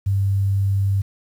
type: tone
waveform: sine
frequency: 98.3 Hz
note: G2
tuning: 5 cents sharp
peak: -16 dBFS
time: 0.06-1.02 s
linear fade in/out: 10 ms
effects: 8-bit